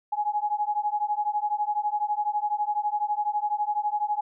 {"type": "beating tone pair", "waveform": "sine", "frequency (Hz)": [830.6, 842.6], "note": ["G#5", "G#5"], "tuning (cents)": [0, 25], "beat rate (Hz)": 12, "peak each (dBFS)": -27, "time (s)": [0.12, 4.21], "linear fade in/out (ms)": 10, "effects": []}